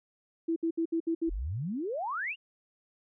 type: tone bursts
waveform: sine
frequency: 329.9 Hz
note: E4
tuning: 1 cent sharp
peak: -26 dBFS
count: 6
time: 0.48-1.297 s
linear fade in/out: 10 ms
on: 82 ms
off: 65 ms
type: exponential sweep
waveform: sine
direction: up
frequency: 34.65 to 2960 Hz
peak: -31 dBFS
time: 1.27-2.36 s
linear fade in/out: 50 ms
effects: none